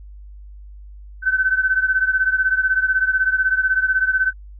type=beating tone pair; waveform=sine; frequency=1521 / 1537 Hz; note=F#6 / G6; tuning=+47 / -35 cents; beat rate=16 Hz; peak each=-17 / -20 dBFS; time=1.22-4.33 s; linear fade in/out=50 ms; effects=added 50 Hz sine -36 dBFS peak until 4.59 s